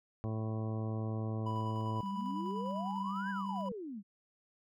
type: harmonic tone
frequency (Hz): 110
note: A2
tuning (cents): 0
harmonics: 1 / 2 / 3 / 4 / 5 / 6 / 7 / 9 / 10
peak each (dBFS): -35 / -41 / -45 / -47 / -49 / -51 / -52 / -54 / -55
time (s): 0.24-2.01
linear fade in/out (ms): 0
type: tone with tremolo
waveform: triangle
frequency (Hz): 987.8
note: B5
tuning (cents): 0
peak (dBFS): -36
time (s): 1.46-3.69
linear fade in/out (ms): 5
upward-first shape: square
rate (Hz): 10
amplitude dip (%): 30
type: tone with vibrato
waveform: sine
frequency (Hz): 194.8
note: G3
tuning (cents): -11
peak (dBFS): -37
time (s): 2.03-3.72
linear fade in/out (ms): 2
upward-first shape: triangle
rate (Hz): 12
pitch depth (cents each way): 30
type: exponential two-way sweep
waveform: sine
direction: up then down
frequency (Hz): 185 to 1661.2 to 185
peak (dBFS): -40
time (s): 2.1-4.03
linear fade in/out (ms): 50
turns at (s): 3.3
effects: none